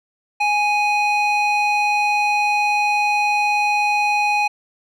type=tone with band-pass filter; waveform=square; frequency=830.6 Hz; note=G#5; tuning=in tune; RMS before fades=-18 dBFS; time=0.4-4.48 s; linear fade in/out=10 ms; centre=1800 Hz; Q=10; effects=none